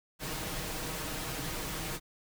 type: noise with comb filter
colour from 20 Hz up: pink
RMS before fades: -37 dBFS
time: 0.19-2 s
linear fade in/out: 50 ms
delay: 6.4 ms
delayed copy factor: +0.5
effects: none